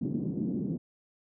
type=band-pass noise; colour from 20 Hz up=pink; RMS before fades=-32 dBFS; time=0.01-0.78 s; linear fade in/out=10 ms; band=160 to 300 Hz; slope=24 dB/octave; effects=none